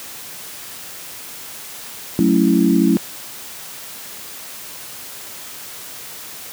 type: chord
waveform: sine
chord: F# minor seventh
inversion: none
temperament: equal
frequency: 185 / 220 / 277.2 / 329.6 Hz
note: F#3 / A3 / C#4 / E4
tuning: 0 / 0 / 0 / 0 cents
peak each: -17 dBFS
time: 2.19-2.97 s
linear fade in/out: 0 ms
effects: white hiss -34 dBFS RMS until 6.52 s + high-pass 80 Hz 12 dB/octave